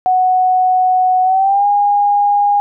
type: tone with pitch glide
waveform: sine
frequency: 740 to 816.4 Hz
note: F#5 to G#5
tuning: 0 to -30 cents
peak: -9 dBFS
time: 0.06-2.6 s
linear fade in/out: 0 ms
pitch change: +170 cents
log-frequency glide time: 1.23-1.66 s
effects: none